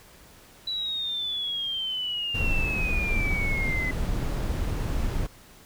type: exponential sweep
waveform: sine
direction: down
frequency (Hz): 3959 to 2015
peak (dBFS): -27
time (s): 0.67-3.91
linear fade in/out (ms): 5
type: noise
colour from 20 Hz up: brown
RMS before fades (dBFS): -27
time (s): 2.34-5.27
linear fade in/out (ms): 10
effects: pink hiss -52 dBFS RMS until 5.65 s